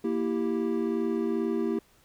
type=chord; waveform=triangle; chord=E diminished; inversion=second; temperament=equal; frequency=233.1 / 329.6 / 392 Hz; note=Bb3 / E4 / G4; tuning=0 / 0 / 0 cents; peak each=-28 dBFS; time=0.04-1.79 s; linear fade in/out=5 ms; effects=pink hiss -62 dBFS RMS until 2.04 s

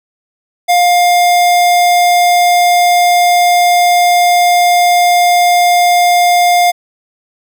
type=tone; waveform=square; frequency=706 Hz; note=F5; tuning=19 cents sharp; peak=-7 dBFS; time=0.68-6.72 s; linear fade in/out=20 ms; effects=none

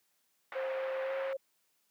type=band-pass noise; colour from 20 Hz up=white; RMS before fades=-44 dBFS; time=0.52-1.33 s; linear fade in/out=0 ms; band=480 to 2100 Hz; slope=24 dB/octave
type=tone with pitch glide; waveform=sine; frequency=529 to 538.6 Hz; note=C5 to C#5; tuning=+19 to -50 cents; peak=-33 dBFS; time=0.55-1.37 s; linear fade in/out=10 ms; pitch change=+31 cents; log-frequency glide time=1.03-1.13 s
effects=white hiss -75 dBFS RMS until 1.9 s + high-pass 150 Hz 12 dB/octave

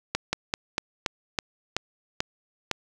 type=slowing click train; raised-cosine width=0.2 ms; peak=-7 dBFS; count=9; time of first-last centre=0.15-2.713 s; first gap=180 ms; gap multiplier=1.16; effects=none

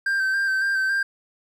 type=tone with vibrato; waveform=triangle; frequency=1568 Hz; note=G6; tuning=in tune; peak=-18 dBFS; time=0.06-1.03 s; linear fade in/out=5 ms; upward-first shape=square; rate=3.6 Hz; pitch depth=24 cents each way; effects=none

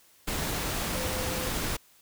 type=tone in noise; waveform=sine; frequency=513 Hz; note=C5; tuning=34 cents flat; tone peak=-37 dBFS; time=0.94-1.5 s; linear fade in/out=10 ms; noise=pink; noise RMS=-31 dBFS; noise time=0.27-1.77 s; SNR=-9 dB; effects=white hiss -60 dBFS RMS until 2.01 s

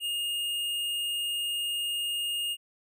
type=tone with hard clipping; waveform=triangle; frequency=2840 Hz; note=F7; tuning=28 cents sharp; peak=-30 dBFS; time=0-2.57 s; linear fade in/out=50 ms; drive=15 dB; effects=none

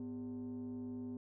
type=tone with frequency modulation; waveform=sine; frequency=250 Hz; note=B3; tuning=21 cents sharp; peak=-39 dBFS; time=0-1.17 s; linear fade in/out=2 ms; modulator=149 Hz; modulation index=0.54; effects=tanh soft clip ceiling -39 dBFS

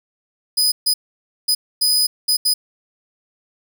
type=tone bursts at uneven times; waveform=sawtooth; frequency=4988 Hz; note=D#8; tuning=3 cents sharp; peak=-11 dBFS; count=6; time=0.57-0.72 / 0.86-0.94 / 1.48-1.55 / 1.81-2.07 / 2.28-2.37 / 2.45-2.54 s; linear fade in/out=10 ms; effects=none

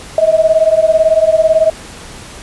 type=beating tone pair; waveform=sine; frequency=630 / 648 Hz; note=D#5 / E5; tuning=+21 / -30 cents; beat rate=18 Hz; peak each=-10 dBFS; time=0.18-1.7 s; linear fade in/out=2 ms; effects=pink hiss -32 dBFS RMS until 2.42 s + resampled to 24000 Hz

